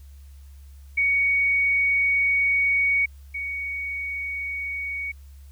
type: tone pair in turn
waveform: sine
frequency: 2238 / 2238 Hz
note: C#7 / C#7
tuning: +16 / +16 cents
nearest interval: unison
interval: 0 cents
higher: neither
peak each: -18 / -27 dBFS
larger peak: first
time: 0.97-3.06 / 3.34-5.12 s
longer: first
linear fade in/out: 10 ms
effects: added 69 Hz sine -42 dBFS peak until 5.51 s + white hiss -61 dBFS RMS until 5.51 s